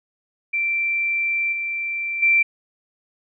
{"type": "tone with level steps", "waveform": "sine", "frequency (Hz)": 2349, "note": "D7", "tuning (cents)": 0, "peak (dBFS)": [-19, -23, -13], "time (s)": [0.53, 2.43], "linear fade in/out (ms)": 10, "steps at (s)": [1.52, 2.22], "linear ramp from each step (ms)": 10, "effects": []}